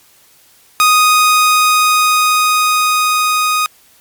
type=tone with level ramp; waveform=sawtooth; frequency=1244.5 Hz; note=D#6; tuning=in tune; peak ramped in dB=-3 to -8 dBFS; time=0.8-3.66 s; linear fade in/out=0 ms; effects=white hiss -48 dBFS RMS until 4 s + MP3 96 kbps

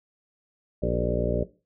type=harmonic tone with a mistuned harmonic; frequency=59.5 Hz; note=A#1; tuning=36 cents sharp; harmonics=1 / 2 / 3 / 4 / 5 / 6 / 7 / 8 / 9 / 10; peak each=-30 / -32 / -30 / -34 / -35 / -34 / -32 / -34 / -34 / -30 dBFS; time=0.82-1.44 s; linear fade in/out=10 ms; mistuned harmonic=6; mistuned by=+56 cents; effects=noise-tail reverb RT60 0.3 s tail -17 dB re dry

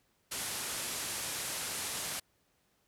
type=low-pass noise; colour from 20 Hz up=white; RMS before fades=-38 dBFS; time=0.31-2.2 s; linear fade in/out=10 ms; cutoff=12000 Hz; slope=48 dB/octave; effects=pink hiss -73 dBFS RMS until 2.87 s + high-pass 60 Hz 12 dB/octave

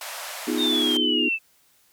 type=band-pass noise; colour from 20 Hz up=pink; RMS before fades=-35 dBFS; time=0.01-0.97 s; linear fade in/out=2 ms; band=580 to 15000 Hz; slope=48 dB/octave
type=chord; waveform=sine; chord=F half-diminished seventh; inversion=second; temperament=equal; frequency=246.9 / 311.1 / 349.2 / 415.3 Hz; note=Cb4 / Eb4 / F4 / Ab4; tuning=0 / 0 / 0 / 0 cents; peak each=-27 / -26 / -30 / -31 dBFS; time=0.47-1.29 s; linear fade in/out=10 ms
type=exponential sweep; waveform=sine; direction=down; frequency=3729 to 2615 Hz; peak=-21 dBFS; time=0.57-1.39 s; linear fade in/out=50 ms
effects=white hiss -61 dBFS RMS until 1.92 s

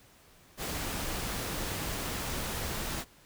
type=noise; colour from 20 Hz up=pink; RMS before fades=-35 dBFS; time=0.57-3.05 s; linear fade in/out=50 ms; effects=pink hiss -59 dBFS RMS until 3.25 s

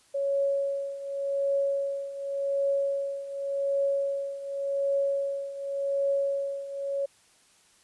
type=tone with tremolo; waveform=sine; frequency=556 Hz; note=C#5; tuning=5 cents sharp; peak=-22 dBFS; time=0.14-7.06 s; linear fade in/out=10 ms; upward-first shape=triangle; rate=0.88 Hz; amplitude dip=80%; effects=white hiss -61 dBFS RMS until 7.83 s + resampled to 24000 Hz

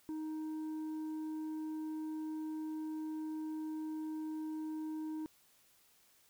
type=tone with tanh clipping; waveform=triangle; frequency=312.2 Hz; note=D#4; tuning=6 cents sharp; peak=-39 dBFS; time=0.09-5.26 s; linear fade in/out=0 ms; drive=9 dB; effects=white hiss -68 dBFS RMS until 6.29 s

